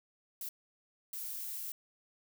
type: noise bursts at uneven times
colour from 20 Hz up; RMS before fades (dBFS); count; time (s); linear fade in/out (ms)
violet; -41; 2; 0.41-0.49 / 1.13-1.72; 2
effects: none